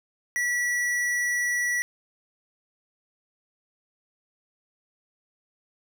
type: tone with tanh clipping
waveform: sine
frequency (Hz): 1945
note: B6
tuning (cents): -27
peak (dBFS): -25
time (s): 0.36-1.82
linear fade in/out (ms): 0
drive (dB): 16
effects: none